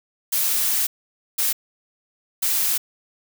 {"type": "noise bursts at uneven times", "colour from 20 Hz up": "blue", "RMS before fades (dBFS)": -21, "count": 3, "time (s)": [[0.32, 0.87], [1.38, 1.53], [2.42, 2.78]], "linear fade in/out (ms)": 10, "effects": []}